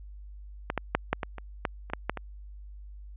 clicks, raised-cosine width 0.5 ms, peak -13 / -12 / -7 / -9 / -15 / -24 / -11 / -27 / -13 / -11 / -19 dBFS, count 11, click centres 0.701 / 0.777 / 0.95 / 1.13 / 1.232 / 1.383 / 1.652 / 1.9 / 1.935 / 2.096 / 2.173 s, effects added 50 Hz sine -42 dBFS peak until 3.16 s + resampled to 8000 Hz

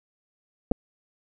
clicks, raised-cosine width 2 ms, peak -10 dBFS, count 2, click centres 0.714 / 0.718 s, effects none

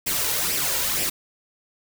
white noise with flanger, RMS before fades -24 dBFS, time 0.06-1.1 s, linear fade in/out 10 ms, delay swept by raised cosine 0.37 to 2.17 ms, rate 2.1 Hz, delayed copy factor +0.55, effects none

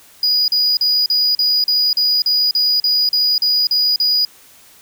triangle tone bursts, 4915 Hz, D#8, 22 cents flat, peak -11 dBFS, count 14, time 0.23-4.25 s, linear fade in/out 2 ms, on 250 ms, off 40 ms, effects white hiss -46 dBFS RMS until 4.81 s

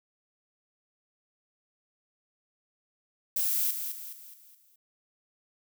violet noise with echo, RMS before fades -28 dBFS, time 3.36-3.71 s, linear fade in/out 5 ms, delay 210 ms, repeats 5, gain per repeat -7 dB, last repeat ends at 4.76 s, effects none

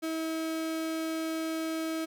35% pulse tone, 321.7 Hz, E4, 42 cents flat, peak -29 dBFS, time 0.02-2.06 s, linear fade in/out 20 ms, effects none

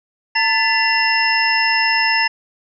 sine tone cluster, 902 / 1745 / 2005 / 2752 / 5250 Hz, A5 / A6 / B6 / F7 / E8, +43 / -15 / +26 / -26 / -8 cents, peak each -20 dBFS, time 0.35-2.28 s, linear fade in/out 10 ms, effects none

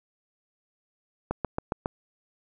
click train, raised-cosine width 1 ms, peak -13 dBFS, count 5, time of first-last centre 1.31-1.859 s, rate 7.29 Hz, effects none

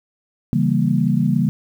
sine chord, C# diminished seventh, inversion none, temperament equal, 138.59 / 164.81 / 196 / 233.1 Hz, C#3 / E3 / G3 / Bb3, 0 / 0 / 0 / 0 cents, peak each -20 dBFS, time 0.53-1.49 s, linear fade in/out 0 ms, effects 8-bit

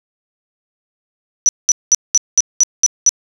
sine tone bursts, 5920 Hz, F#8, in tune, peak -6 dBFS, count 8, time 1.46-3.092 s, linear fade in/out 0 ms, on 29 ms, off 200 ms, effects none

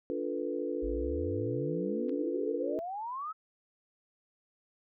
sine chord, B half-diminished seventh, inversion first, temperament equal with one note detuned, 289.1 / 349.2 / 440 / 493.9 Hz, D4 / F4 / A4 / B4, -27 / 0 / 0 / 0 cents, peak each -37 dBFS, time 0.1-2.79 s, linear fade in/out 0 ms
sine exponential sweep, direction up, 49 to 1318.5 Hz, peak -35 dBFS, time 0.82-3.33 s, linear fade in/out 20 ms
clicks, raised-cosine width 0.3 ms, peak -47 / -38 dBFS, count 2, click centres 2.085 / 2.094 s
effects none

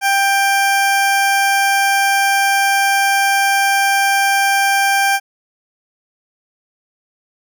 20% pulse tone, 790 Hz, G5, 13 cents sharp, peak -7 dBFS, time 0.01-5.2 s, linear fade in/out 50 ms, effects none

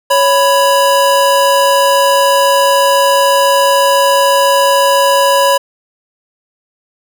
square tone pair together, 556 / 990 Hz, C#5 / B5, +5 / +4 cents, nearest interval minor seventh, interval 999 cents, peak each -11 dBFS, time 0.1-5.58 s, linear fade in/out 10 ms, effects none

